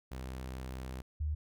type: tone pair in turn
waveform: sawtooth / sine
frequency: 64.4 / 75.51 Hz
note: C2 / D2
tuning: -27 / +49 cents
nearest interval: minor third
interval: 276 cents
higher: second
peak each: -36 / -31 dBFS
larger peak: second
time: 0.11-1.02 / 1.2-1.35 s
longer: first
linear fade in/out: 10 ms
effects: none